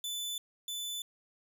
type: tone pair in turn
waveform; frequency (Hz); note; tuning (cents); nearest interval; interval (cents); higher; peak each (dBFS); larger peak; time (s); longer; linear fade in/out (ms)
sawtooth; 3500 / 3500; A7 / A7; -10 / -10; unison; 0; neither; -32 / -33; first; 0.04-0.38 / 0.68-1.02; neither; 2
effects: none